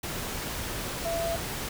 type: tone in noise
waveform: sine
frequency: 670 Hz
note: E5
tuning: 28 cents sharp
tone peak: -28 dBFS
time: 1.05-1.36 s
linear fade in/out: 5 ms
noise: pink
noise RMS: -34 dBFS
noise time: 0.03-1.69 s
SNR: +3 dB
effects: none